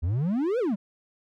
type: exponential two-way sweep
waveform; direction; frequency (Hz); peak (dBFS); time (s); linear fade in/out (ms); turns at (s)
triangle; up then down; 76.2 to 523.3 to 181; -21; 0.02-0.76; 20; 0.59
effects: none